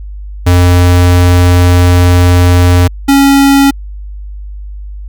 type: tone pair in turn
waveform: square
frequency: 88.8 / 276.9 Hz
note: F2 / C#4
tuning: +29 / -2 cents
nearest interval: octave + minor sixth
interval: 1969 cents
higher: second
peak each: -4 dBFS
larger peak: neither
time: 0.46-2.88 / 3.08-3.71 s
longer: first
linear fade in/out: 10 ms
effects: added 50 Hz sine -21 dBFS peak until 5.08 s